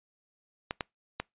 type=clicks; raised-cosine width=0.3 ms; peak=-15 dBFS; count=3; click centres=0.709 / 0.808 / 1.2 s; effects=noise-tail reverb RT60 0.2 s tail -26 dB re dry + resampled to 8000 Hz